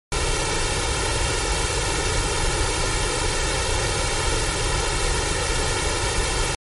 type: noise with comb filter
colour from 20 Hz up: pink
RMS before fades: -22 dBFS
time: 0.12-6.55 s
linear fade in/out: 2 ms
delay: 2.2 ms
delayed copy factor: +0.9
effects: MP3 48 kbps